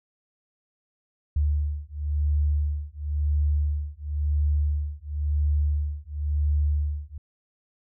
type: beating tone pair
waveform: sine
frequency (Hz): 73.42 / 74.38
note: D2 / D2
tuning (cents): 0 / +23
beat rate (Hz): 0.96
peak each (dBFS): -25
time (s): 1.36-7.18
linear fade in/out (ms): 5
effects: none